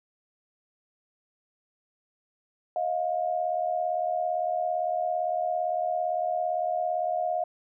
sine tone pair together, 634.3 / 712 Hz, D#5 / F5, +33 / +33 cents, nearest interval major second, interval 200 cents, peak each -29 / -27 dBFS, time 2.76-7.44 s, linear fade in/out 2 ms, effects none

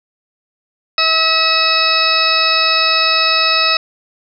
harmonic tone, 644 Hz, E5, 41 cents flat, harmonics 1 / 2 / 3 / 4 / 6 / 7 / 8, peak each -23 / -17 / -23 / -17 / -17 / -22 / -17 dBFS, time 0.98-3.77 s, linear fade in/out 2 ms, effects none

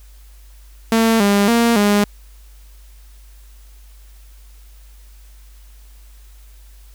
sawtooth tone with pitch steps, 225.9 / 201.8 / 233.6 / 205.2 Hz, A3 / G#3 / A#3 / G#3, +46 / -49 / +4 / -21 cents, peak -8 dBFS, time 0.92-2.04 s, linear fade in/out 2 ms, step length 280 ms, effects added 50 Hz sine -40 dBFS peak until 6.94 s + white hiss -53 dBFS RMS until 6.94 s

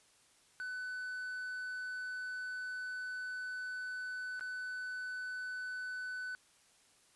triangle tone with dropouts, 1500 Hz, F#6, 23 cents sharp, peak -37 dBFS, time 0.6-6.35 s, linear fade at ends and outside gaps 0 ms, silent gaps 4.395-4.409 s, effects white hiss -67 dBFS RMS until 7.15 s + resampled to 24000 Hz

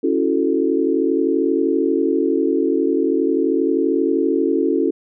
sine chord, F# minor seventh, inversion second, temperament equal, 277.2 / 329.6 / 370 / 440 Hz, C#4 / E4 / F#4 / A4, 0 / 0 / 0 / 0 cents, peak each -20 / -20 / -21 / -21 dBFS, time 0.03-4.91 s, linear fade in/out 10 ms, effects none

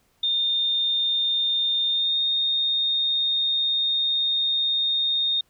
sine tone with pitch glide, 3632 to 3681 Hz, A#7 to A#7, -46 to -23 cents, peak -20 dBFS, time 0.23-5.41 s, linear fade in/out 5 ms, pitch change +23 cents, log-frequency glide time 1.89-2.18 s, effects pink hiss -65 dBFS RMS until 5.49 s

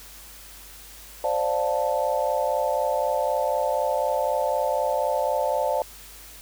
sine chord, D minor seventh, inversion third, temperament equal, 523.3 / 587.3 / 698.5 / 880 Hz, C5 / D5 / F5 / A5, 0 / 0 / 0 / 0 cents, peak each -27 / -25 / -29 / -27 dBFS, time 1.24-5.82 s, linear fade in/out 2 ms, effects added 50 Hz sine -49 dBFS peak until 6.41 s + white hiss -45 dBFS RMS until 6.41 s

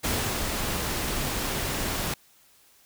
pink noise with ADSR envelope, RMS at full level -26 dBFS, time 0.03-2.14 s, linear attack 19 ms, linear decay 310 ms, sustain -3 dB, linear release 4 ms, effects white hiss -59 dBFS RMS until 2.85 s

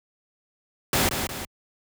pink noise with echo, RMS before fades -21 dBFS, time 0.93-1.09 s, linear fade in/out 2 ms, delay 180 ms, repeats 2, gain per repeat -6 dB, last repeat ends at 1.45 s, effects high-pass 60 Hz 12 dB/octave

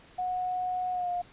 sine tone with pitch glide, 731 to 709.4 Hz, F#5 to F5, -21 to +27 cents, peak -28 dBFS, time 0.18-1.22 s, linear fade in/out 10 ms, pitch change -52 cents, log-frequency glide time 0.92-1.09 s, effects pink hiss -55 dBFS RMS until 1.32 s + resampled to 8000 Hz

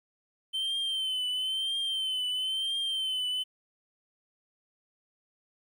triangle tone with vibrato, 3091 Hz, G7, 25 cents flat, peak -27 dBFS, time 0.53-3.44 s, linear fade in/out 20 ms, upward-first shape triangle, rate 1 Hz, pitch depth 66 cents each way, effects 11-bit

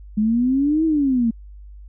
sine exponential two-way sweep, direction up then down, 207.7 to 326.4 to 222.3 Hz, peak -15 dBFS, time 0.17-1.31 s, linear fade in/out 10 ms, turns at 0.85 s, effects added 50 Hz sine -37 dBFS peak until 1.88 s

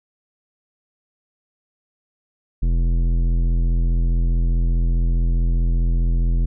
sine tone with tanh clipping, 42.38 Hz, E1, 49 cents sharp, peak -17 dBFS, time 2.62-6.46 s, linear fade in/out 10 ms, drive 13 dB, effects none

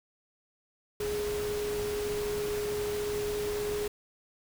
sine tone in noise, 416.2 Hz, G#4, 4 cents sharp, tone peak -30 dBFS, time 1-3.88 s, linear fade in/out 5 ms, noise pink, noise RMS -39 dBFS, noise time 1-3.88 s, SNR +6 dB, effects none

